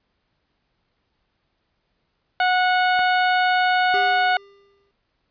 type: harmonic tone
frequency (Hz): 733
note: F#5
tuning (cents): -16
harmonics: 1 / 2 / 3 / 4 / 5 / 6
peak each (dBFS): -18 / -21 / -28 / -30 / -33 / -36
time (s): 2.4-4.37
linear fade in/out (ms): 2
type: click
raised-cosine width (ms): 0.5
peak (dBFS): -17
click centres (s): 2.992
type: tone with exponential decay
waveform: square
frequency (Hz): 399.1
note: G4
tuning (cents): +31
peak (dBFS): -26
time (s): 3.94-4.91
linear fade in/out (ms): 0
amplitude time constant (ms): 210
effects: pink hiss -71 dBFS RMS until 5.3 s + resampled to 11025 Hz